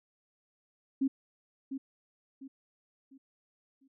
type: tone with echo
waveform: sine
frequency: 270 Hz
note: C#4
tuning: 45 cents flat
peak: -25 dBFS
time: 1.01-1.08 s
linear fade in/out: 10 ms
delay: 700 ms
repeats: 4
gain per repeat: -9 dB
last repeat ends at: 3.88 s
effects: none